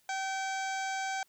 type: harmonic tone with a mistuned harmonic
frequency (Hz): 770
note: G5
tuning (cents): -31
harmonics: 1 / 2 / 3 / 4 / 5 / 6 / 7 / 8 / 9 / 10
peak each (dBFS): -34 / -38 / -42 / -48 / -52 / -49 / -53 / -45 / -50 / -52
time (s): 0.09-1.23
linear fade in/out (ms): 2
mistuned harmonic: 4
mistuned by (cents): +80
effects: white hiss -69 dBFS RMS until 1.28 s